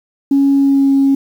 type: tone with pitch glide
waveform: sine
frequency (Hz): 277.2 to 273.9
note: C#4 to C#4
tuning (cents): 0 to -21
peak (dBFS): -7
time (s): 0.31-1.15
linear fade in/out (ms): 5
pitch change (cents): -21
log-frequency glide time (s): 0.54-0.92
effects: tanh soft clip ceiling -4 dBFS + 7-bit